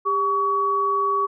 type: tone pair together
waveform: sine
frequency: 399.5 / 1130 Hz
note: G4 / C#6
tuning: +33 / +33 cents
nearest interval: octave + tritone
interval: 1800 cents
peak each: -26 / -19 dBFS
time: 0.05-1.27 s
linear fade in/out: 20 ms
effects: none